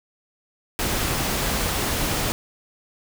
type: noise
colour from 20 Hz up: pink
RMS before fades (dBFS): -24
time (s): 0.79-2.32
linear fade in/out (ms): 0
effects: none